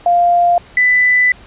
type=tone pair in turn; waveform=sine; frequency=698.5 / 1992.8 Hz; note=F5 / B6; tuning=0 / +15 cents; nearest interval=octave + tritone; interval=1815 cents; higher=second; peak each=-8 / -8 dBFS; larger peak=neither; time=0.06-0.58 / 0.77-1.32 s; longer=second; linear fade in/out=2 ms; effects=pink hiss -41 dBFS RMS until 1.46 s + resampled to 8000 Hz